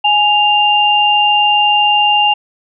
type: tone pair together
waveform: sine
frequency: 833.1 / 2794 Hz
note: G#5 / F7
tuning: +5 / 0 cents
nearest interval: octave + major sixth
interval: 2095 cents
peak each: -11 dBFS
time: 0.04-2.34 s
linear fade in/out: 10 ms
effects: none